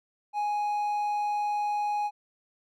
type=tone; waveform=triangle; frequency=831 Hz; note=G#5; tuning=1 cent sharp; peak=-24 dBFS; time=0.33-2.11 s; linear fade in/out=50 ms; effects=none